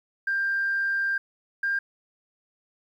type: tone pair in turn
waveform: sine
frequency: 1589 / 1599.1 Hz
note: G6 / G6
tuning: +23 / +34 cents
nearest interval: unison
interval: 11 cents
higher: second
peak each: -22 dBFS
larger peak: neither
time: 0.27-1.18 / 1.63-1.79 s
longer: first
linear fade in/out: 5 ms
effects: tanh soft clip ceiling -18 dBFS + 10-bit